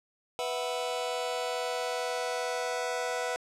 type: chord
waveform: sawtooth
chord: B suspended fourth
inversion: none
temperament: just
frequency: 493.9 / 658.5 / 740.8 Hz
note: B4 / E5 / F#5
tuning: 0 / -2 / +2 cents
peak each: -29 / -32 / -32 dBFS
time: 0.39-3.36 s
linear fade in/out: 0 ms
effects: low-pass 9000 Hz 12 dB/octave